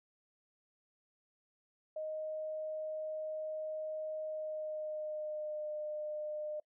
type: tone with pitch glide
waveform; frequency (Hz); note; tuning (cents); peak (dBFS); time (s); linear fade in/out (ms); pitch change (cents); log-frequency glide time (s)
sine; 622.3 to 605.6; D#5 to D#5; 0 to -47; -37; 1.96-6.6; 5; -47; 4.24-5.7
effects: noise-tail reverb RT60 0.1 s tail -25 dB re dry